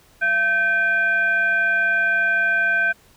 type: tone with frequency modulation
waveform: sine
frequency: 1548 Hz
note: G6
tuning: 22 cents flat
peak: -16 dBFS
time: 0.21-2.93 s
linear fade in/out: 20 ms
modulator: 867 Hz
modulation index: 0.48
effects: pink hiss -54 dBFS RMS until 3.16 s